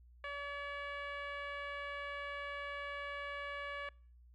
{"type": "tone with low-pass filter", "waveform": "10% pulse", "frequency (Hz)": 570, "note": "C#5", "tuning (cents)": 48, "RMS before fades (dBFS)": -43, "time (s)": [0.24, 3.89], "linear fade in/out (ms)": 2, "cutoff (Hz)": 2000, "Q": 1.4, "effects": ["noise-tail reverb RT60 0.5 s tail -26 dB re dry", "added 60 Hz sine -58 dBFS peak until 4.34 s"]}